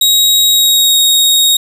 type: tone with pitch glide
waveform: sawtooth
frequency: 3802 to 3758 Hz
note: A#7 to A#7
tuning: +33 to +13 cents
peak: -4 dBFS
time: 0.01-1.57 s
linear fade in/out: 5 ms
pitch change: -20 cents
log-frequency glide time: 0.5-0.97 s
effects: none